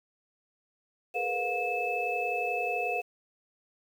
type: tone cluster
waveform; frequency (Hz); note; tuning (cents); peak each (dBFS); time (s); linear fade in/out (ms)
sine; 420.1 / 465.1 / 496.4 / 715 / 2613; G#4 / A#4 / B4 / F5 / E7; +20 / -4 / +9 / +41 / -16; -38 / -38 / -36 / -32 / -32; 1.14-3.02; 20
effects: 9-bit